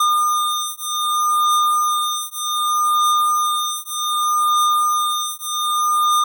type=beating tone pair; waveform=square; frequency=1212 / 1212.65 Hz; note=D#6 / D#6; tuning=-46 / -45 cents; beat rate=0.65 Hz; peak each=-20 / -20 dBFS; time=0-6.24 s; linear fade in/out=5 ms; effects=none